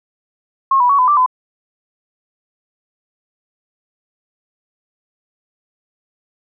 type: tone with pitch steps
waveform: sine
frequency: 1080 / 980 / 1121 / 1008 / 1174 / 1013 Hz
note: C#6 / B5 / C#6 / B5 / D6 / B5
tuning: -45 / -14 / +19 / +35 / -1 / +44 cents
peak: -9 dBFS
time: 0.71-1.262 s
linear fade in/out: 5 ms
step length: 92 ms
effects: none